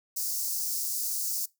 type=high-pass noise; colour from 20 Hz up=white; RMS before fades=-31 dBFS; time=0.16-1.46 s; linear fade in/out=10 ms; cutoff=4800 Hz; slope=48 dB/octave; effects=noise-tail reverb RT60 0.2 s tail -21 dB re dry